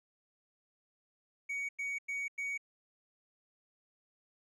triangle tone bursts, 2245 Hz, C#7, 21 cents sharp, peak -33 dBFS, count 4, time 1.49-2.578 s, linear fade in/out 10 ms, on 200 ms, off 96 ms, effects resampled to 24000 Hz

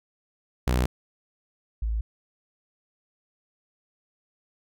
sawtooth / sine tone pair in turn, 62.3 / 55.01 Hz, B1 / A1, +16 / 0 cents, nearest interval major second, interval 216 cents, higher first, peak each -17 / -24 dBFS, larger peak first, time 0.67-0.86 / 1.82-2.01 s, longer neither, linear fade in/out 5 ms, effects none

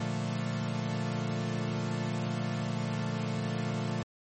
45% pulse chord, Bb major seventh, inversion none, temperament equal, 116.54 / 146.83 / 174.61 / 220 Hz, Bb2 / D3 / F3 / A3, 0 / 0 / 0 / 0 cents, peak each -35 / -37 / -37 / -36 dBFS, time 0-4.03 s, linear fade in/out 5 ms, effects MP3 32 kbps

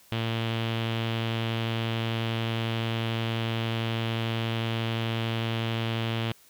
sawtooth tone with low-pass filter, 113.9 Hz, A#2, 40 cents flat, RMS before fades -29 dBFS, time 0.12-6.32 s, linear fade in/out 0 ms, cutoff 3200 Hz, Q 3.9, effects white hiss -57 dBFS RMS until 6.49 s

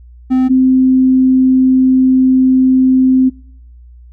triangle / sine tone pair in turn, 258 / 259.5 Hz, C4 / C4, -24 / -14 cents, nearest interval unison, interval 10 cents, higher second, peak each -6 dBFS, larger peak neither, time 0.3-0.49 / 0.49-3.3 s, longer second, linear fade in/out 20 ms, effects noise-tail reverb RT60 0.7 s tail -25 dB re dry + added 60 Hz sine -35 dBFS peak until 4.12 s

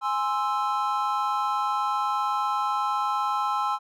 triangle chord, Ab augmented, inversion none, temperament equal, 830.6 / 1046.5 / 1318.5 Hz, Ab5 / C6 / E6, 0 / 0 / 0 cents, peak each -26 dBFS, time 0.01-3.79 s, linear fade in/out 50 ms, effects none

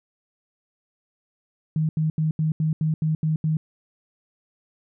sine tone bursts, 156.7 Hz, D#3, 13 cents sharp, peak -19 dBFS, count 9, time 1.76-3.57 s, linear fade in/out 2 ms, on 130 ms, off 80 ms, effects none

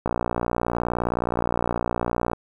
click train, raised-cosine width 1 ms, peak -9 dBFS, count 136, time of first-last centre 0.06-2.333 s, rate 59.4 Hz, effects 8-bit

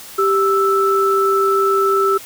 sine tone pair together, 392 / 1318.5 Hz, G4 / E6, 0 / 0 cents, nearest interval octave + major sixth, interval 2100 cents, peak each -15 dBFS, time 0.18-2.18 s, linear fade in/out 10 ms, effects white hiss -36 dBFS RMS until 2.25 s

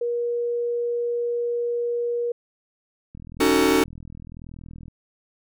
sine tone, 476.5 Hz, A#4, 38 cents sharp, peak -22 dBFS, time 0.01-2.32 s, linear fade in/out 5 ms
click train, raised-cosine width 5 ms, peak -28 dBFS, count 72, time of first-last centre 3.15-4.882 s, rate 41 Hz
45% pulse chord, D# half-diminished seventh, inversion third, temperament just, 280 / 311.1 / 373.4 / 448 Hz, C#4 / D#4 / F#4 / A4, +18 / 0 / +16 / +31 cents, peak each -22 dBFS, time 3.4-3.84 s, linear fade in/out 5 ms
effects none

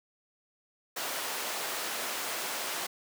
pink high-pass noise, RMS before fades -35 dBFS, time 0.96-2.87 s, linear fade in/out 10 ms, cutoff 540 Hz, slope 12 dB/octave, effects none

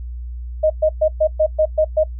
sine tone bursts, 622.3 Hz, D#5, in tune, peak -11 dBFS, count 8, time 0.63-2.038 s, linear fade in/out 10 ms, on 71 ms, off 120 ms, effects noise-tail reverb RT60 0.1 s tail -21 dB re dry + added 60 Hz sine -26 dBFS peak until 2.19 s

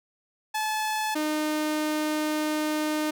sawtooth tone pair in turn, 863 / 305.8 Hz, A5 / D#4, -34 / -30 cents, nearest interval octave + tritone, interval 1796 cents, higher first, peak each -22 / -21 dBFS, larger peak second, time 0.54-1.15 / 1.15-3.11 s, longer second, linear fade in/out 10 ms, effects none

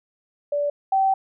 sine tone pair in turn, 580 / 772.2 Hz, D5 / G5, -22 / -26 cents, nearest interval perfect fourth, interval 496 cents, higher second, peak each -20 / -16 dBFS, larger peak second, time 0.52-0.7 / 0.92-1.14 s, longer second, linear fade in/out 5 ms, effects none

